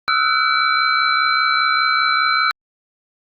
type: tone cluster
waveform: sine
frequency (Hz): 1282 / 1347 / 1489 / 2297 / 4049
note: E6 / E6 / F#6 / D7 / B7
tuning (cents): -49 / +37 / +11 / -39 / +42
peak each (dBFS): -20 / -19 / -20 / -23 / -22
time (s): 0.08-2.51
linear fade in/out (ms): 0
effects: Opus 48 kbps